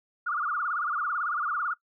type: tone with vibrato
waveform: sine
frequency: 1295 Hz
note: E6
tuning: 31 cents flat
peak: -26 dBFS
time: 0.26-1.74 s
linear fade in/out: 10 ms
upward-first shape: sine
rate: 18 Hz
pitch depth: 200 cents each way
effects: noise-tail reverb RT60 0.1 s tail -20 dB re dry